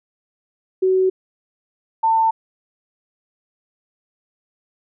sine tone pair in turn, 375.4 / 896 Hz, F#4 / A5, +25 / +31 cents, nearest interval octave + minor third, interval 1506 cents, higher second, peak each -13 dBFS, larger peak neither, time 0.82-1.1 / 2.03-2.31 s, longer neither, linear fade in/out 10 ms, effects none

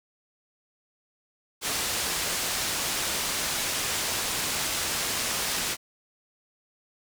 white low-pass noise, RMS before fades -29 dBFS, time 1.61-5.77 s, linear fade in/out 50 ms, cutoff 8700 Hz, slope 12 dB/octave, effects none

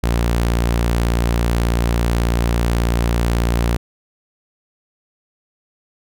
sawtooth tone, 58.27 Hz, A#1, in tune, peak -11 dBFS, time 0.03-3.77 s, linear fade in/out 10 ms, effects none

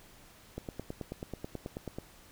click train, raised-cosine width 2 ms, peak -24 dBFS, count 14, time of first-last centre 0.58-1.985 s, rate 9.25 Hz, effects pink hiss -57 dBFS RMS until 2.31 s

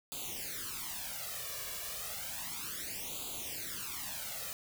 white noise with flanger, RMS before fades -41 dBFS, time 0.12-4.53 s, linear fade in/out 0 ms, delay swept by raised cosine 0.27 to 1.77 ms, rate 0.32 Hz, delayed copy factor +0.9, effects none

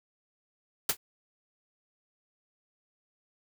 white noise with exponential decay, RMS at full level -20 dBFS, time 0.89-0.97 s, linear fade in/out 5 ms, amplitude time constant 17 ms, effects none

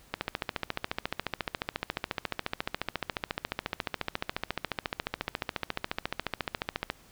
click train, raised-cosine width 0.3 ms, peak -13 dBFS, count 97, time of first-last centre 0.14-6.901 s, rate 14.2 Hz, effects pink hiss -58 dBFS RMS until 7.11 s

